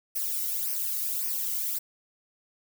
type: noise with flanger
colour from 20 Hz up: violet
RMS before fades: -30 dBFS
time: 0.15-1.79 s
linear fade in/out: 10 ms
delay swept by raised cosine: 0.26 to 1.21 ms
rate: 1.8 Hz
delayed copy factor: -0.75
effects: none